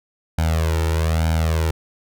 sawtooth tone with flanger, 80.6 Hz, E2, 38 cents flat, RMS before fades -19 dBFS, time 0.38-1.71 s, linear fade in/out 5 ms, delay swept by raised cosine 1.3 to 2.23 ms, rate 1.1 Hz, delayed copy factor +0.9, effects none

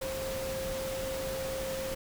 sine tone in noise, 530 Hz, C5, 22 cents sharp, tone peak -34 dBFS, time 0.01-1.95 s, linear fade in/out 10 ms, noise pink, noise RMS -39 dBFS, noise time 0.01-1.95 s, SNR +2 dB, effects none

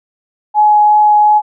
sine tone with vibrato, 842 Hz, G#5, 24 cents sharp, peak -5 dBFS, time 0.54-1.42 s, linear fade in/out 50 ms, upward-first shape triangle, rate 2.8 Hz, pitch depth 8 cents each way, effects none

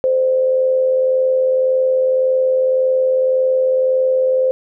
sine tone with amplitude modulation, 518 Hz, C5, 17 cents flat, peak -10 dBFS, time 0.04-4.51 s, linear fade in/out 0 ms, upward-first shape sine, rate 81.8 Hz, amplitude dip 40%, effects none

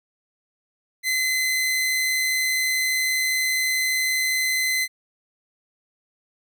sawtooth tone, 2043 Hz, C7, 42 cents flat, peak -17 dBFS, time 1.03-4.88 s, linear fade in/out 50 ms, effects none

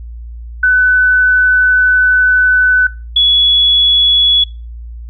sine tone pair in turn, 1502 / 3385 Hz, F#6 / G#7, +26 / +32 cents, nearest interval octave + major second, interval 1406 cents, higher second, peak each -6 dBFS, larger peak neither, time 0.63-2.87 / 3.16-4.44 s, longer first, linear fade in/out 5 ms, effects noise-tail reverb RT60 0.3 s tail -21 dB re dry + added 58 Hz sine -25 dBFS peak until 5.09 s

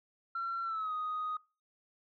sine tone with pitch glide, 1360 to 1247.1 Hz, F6 to D#6, -46 to +4 cents, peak -32 dBFS, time 0.35-1.37 s, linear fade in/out 5 ms, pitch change -150 cents, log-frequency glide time 0.64-0.93 s, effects noise-tail reverb RT60 0.3 s tail -24 dB re dry + tanh soft clip ceiling -30 dBFS

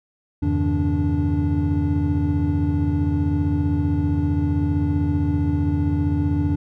triangle tone cluster, 83.3 / 98.7 / 135.7 / 156.4 / 290.5 Hz, E2 / G2 / C#3 / D#3 / D4, +19 / +12 / -36 / +9 / -19 cents, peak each -20 / -25 / -27 / -25 / -20 dBFS, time 0.42-6.56 s, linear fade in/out 10 ms, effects none

